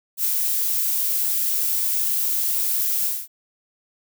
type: noise with ADSR envelope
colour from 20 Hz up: violet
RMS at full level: -19 dBFS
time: 0.17-3.28 s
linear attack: 80 ms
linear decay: 8 ms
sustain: -3 dB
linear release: 220 ms
effects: none